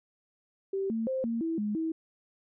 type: tone with pitch steps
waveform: sine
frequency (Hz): 388.9 / 224.9 / 524 / 230.5 / 327.5 / 209.3 / 322.7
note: G4 / A3 / C5 / A#3 / E4 / G#3 / E4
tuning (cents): -14 / +38 / +2 / -19 / -11 / +14 / -37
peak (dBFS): -28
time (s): 0.73-1.92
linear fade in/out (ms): 5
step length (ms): 170
effects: none